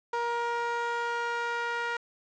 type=tone with band-pass filter sweep; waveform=sawtooth; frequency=472.1 Hz; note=A#4; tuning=22 cents sharp; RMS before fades=-31 dBFS; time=0.13-1.97 s; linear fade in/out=5 ms; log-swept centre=990 to 1500 Hz; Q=1.7; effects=resampled to 16000 Hz + 8-bit